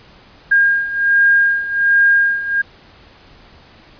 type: beating tone pair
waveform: sine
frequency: 1615 / 1616.3 Hz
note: G#6 / G#6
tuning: -49 / -47 cents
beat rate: 1.3 Hz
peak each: -16 / -12 dBFS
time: 0.51-2.62 s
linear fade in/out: 10 ms
effects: pink hiss -45 dBFS RMS until 3.99 s + resampled to 11025 Hz